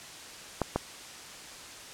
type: clicks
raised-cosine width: 1 ms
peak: -12 dBFS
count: 2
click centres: 0.617 / 0.76 s
effects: white hiss -45 dBFS RMS until 1.93 s + low-pass 8000 Hz 12 dB/octave